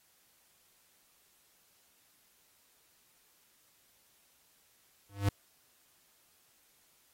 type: tone with exponential growth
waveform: square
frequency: 100.2 Hz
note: G2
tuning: 38 cents sharp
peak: -23 dBFS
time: 5.09-5.29 s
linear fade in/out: 5 ms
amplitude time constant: 43 ms
effects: white hiss -68 dBFS RMS until 7.13 s + AAC 48 kbps